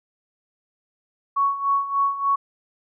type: tone with tremolo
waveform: sine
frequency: 1113 Hz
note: C#6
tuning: 7 cents sharp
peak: -16 dBFS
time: 1.36-2.36 s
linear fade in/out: 10 ms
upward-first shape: sine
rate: 3.4 Hz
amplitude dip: 75%
effects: none